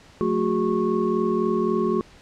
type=tone cluster; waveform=sine; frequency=182 / 221.8 / 364.8 / 408.6 / 1098 Hz; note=F#3 / A3 / F#4 / G#4 / C#6; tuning=-28 / +14 / -24 / -28 / -17 cents; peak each=-30 / -25 / -23 / -26 / -30 dBFS; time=0.21-2.01 s; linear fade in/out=0 ms; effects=pink hiss -50 dBFS RMS until 2.21 s + low-pass 6000 Hz 12 dB/octave